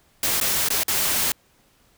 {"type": "noise with dropouts", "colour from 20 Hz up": "white", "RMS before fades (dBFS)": -22, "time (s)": [0.23, 1.32], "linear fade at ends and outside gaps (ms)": 2, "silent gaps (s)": [[0.401, 0.411], [0.687, 0.703], [0.834, 0.881]], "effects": ["pink hiss -60 dBFS RMS until 1.97 s"]}